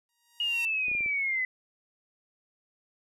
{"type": "tone with exponential growth", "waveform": "5% pulse", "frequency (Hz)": 944, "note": "A#5", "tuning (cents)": 22, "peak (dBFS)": -26, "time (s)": [0.09, 0.65], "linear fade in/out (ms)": 1, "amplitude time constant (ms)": 120}
{"type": "linear sweep", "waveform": "sine", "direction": "down", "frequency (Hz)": [2878, 2002], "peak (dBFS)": -26, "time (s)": [0.4, 1.45], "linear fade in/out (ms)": 2}
{"type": "clicks", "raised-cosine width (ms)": 2, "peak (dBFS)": -33, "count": 5, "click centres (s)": [0.883, 0.915, 0.951, 1.007, 1.061]}
{"effects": []}